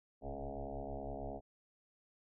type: tone with frequency modulation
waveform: sine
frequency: 344.4 Hz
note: F4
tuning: 24 cents flat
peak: -40 dBFS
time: 0.21-1.41 s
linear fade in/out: 50 ms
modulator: 69.5 Hz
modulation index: 5.8
effects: none